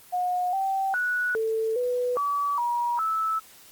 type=tone with pitch steps; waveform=sine; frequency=722 / 775 / 1471 / 444.4 / 494 / 1145 / 955 / 1309 Hz; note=F#5 / G5 / F#6 / A4 / B4 / D6 / A#5 / E6; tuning=-43 / -20 / -11 / +17 / 0 / -44 / +42 / -13 cents; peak=-23 dBFS; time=0.12-3.4 s; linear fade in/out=20 ms; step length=410 ms; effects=white hiss -51 dBFS RMS until 3.71 s + Opus 24 kbps